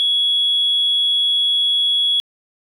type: tone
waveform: sine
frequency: 3356 Hz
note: G#7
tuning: 17 cents sharp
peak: -13 dBFS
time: 0-2.2 s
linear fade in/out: 0 ms
effects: tanh soft clip ceiling -9 dBFS + 9-bit